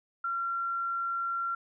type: tone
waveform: sine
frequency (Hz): 1370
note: F6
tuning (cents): -34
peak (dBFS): -29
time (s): 0.24-1.55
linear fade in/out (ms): 5
effects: none